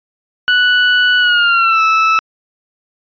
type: tone with pitch glide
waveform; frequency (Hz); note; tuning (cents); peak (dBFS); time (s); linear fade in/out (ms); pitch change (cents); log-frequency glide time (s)
30% pulse; 1480 to 1310.9; F#6 to E6; 0 to -10; -6; 0.48-2.19; 0; -210; 1.19-1.82
effects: resampled to 11025 Hz